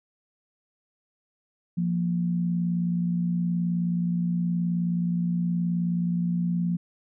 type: tone pair together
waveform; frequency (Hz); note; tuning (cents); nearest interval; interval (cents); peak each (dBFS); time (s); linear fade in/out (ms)
sine; 174.07 / 233.1; F3 / A#3; -5 / 0; perfect fourth; 505; -23 / -33; 1.77-6.77; 10
effects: none